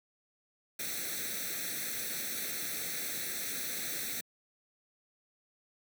white noise with comb filter, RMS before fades -37 dBFS, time 0.79-4.21 s, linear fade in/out 5 ms, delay 0.5 ms, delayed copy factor +0.85, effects high-pass 150 Hz 12 dB/octave

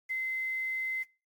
sine tone with quantisation, 2060 Hz, C7, 28 cents flat, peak -30 dBFS, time 0.09-1.04 s, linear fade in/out 20 ms, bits 9, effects noise-tail reverb RT60 0.3 s tail -22 dB re dry + AAC 64 kbps

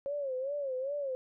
sine tone with vibrato, 545 Hz, C#5, 29 cents flat, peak -32 dBFS, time 0.06-1.15 s, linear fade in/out 0 ms, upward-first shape sine, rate 2.5 Hz, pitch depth 120 cents each way, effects none

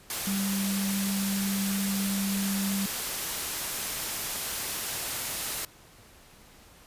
sine tone in noise, 196.6 Hz, G3, 5 cents sharp, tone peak -27 dBFS, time 0.27-2.86 s, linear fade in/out 2 ms, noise white, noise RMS -32 dBFS, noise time 0.1-5.65 s, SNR +2 dB, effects pink hiss -54 dBFS RMS until 6.86 s + resampled to 32000 Hz

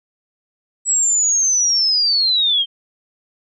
sine linear sweep, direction down, 7860 to 3136 Hz, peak -13 dBFS, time 0.85-2.66 s, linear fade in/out 50 ms, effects none

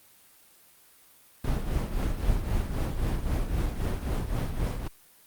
brown noise with tremolo, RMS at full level -25 dBFS, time 1.44-4.88 s, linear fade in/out 5 ms, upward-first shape triangle, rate 3.8 Hz, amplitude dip 65%, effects white hiss -57 dBFS RMS until 5.26 s + Opus 32 kbps

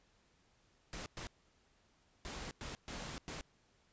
pink noise bursts at uneven times, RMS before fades -45 dBFS, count 6, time 0.93-1.06 / 1.17-1.27 / 2.25-2.51 / 2.61-2.75 / 2.88-3.18 / 3.28-3.41 s, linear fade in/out 0 ms, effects pink hiss -72 dBFS RMS until 3.92 s + resampled to 16000 Hz

